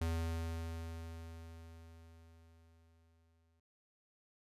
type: tone with exponential decay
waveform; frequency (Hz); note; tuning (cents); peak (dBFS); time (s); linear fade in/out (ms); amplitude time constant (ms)
square; 82.41; E2; 0; -34; 0.01-3.6; 5; 780
effects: noise-tail reverb RT60 0.8 s tail -25 dB re dry + resampled to 32000 Hz

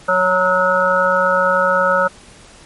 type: harmonic tone with a mistuned harmonic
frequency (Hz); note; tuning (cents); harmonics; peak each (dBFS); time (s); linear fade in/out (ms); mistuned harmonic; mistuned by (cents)
184.7; F#3; -3; 1 / 3 / 5 / 7 / 8; -28 / -16 / -21 / -16 / -18; 0.08-2.08; 10; 8; -25
effects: pink hiss -43 dBFS RMS until 2.65 s + MP3 48 kbps

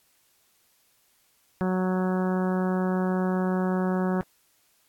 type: harmonic tone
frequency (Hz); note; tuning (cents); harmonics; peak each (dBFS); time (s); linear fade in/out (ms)
185; F#3; 0; 1 / 2 / 3 / 4 / 5 / 6 / 7 / 8 / 9; -24 / -30 / -34 / -36 / -38 / -40 / -41 / -42 / -43; 1.61-4.21; 0
effects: white hiss -65 dBFS RMS until 4.88 s + AAC 64 kbps

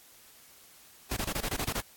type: noise bursts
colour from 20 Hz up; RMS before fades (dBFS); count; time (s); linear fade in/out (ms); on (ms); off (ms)
pink; -32; 9; 1.11-1.807; 5; 57; 23
effects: white hiss -56 dBFS RMS until 1.96 s + AAC 64 kbps

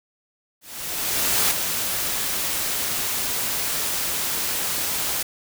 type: noise with ADSR envelope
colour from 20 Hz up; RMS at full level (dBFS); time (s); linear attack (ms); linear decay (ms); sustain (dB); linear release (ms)
white; -19; 0.61-5.23; 900; 4; -6; 5
effects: none

